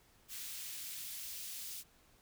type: noise with high-pass filter sweep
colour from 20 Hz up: white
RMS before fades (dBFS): -45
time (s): 0.28-1.84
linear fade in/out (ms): 50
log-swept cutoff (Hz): 2100 to 3300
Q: 0.78
effects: pink hiss -67 dBFS RMS until 2.21 s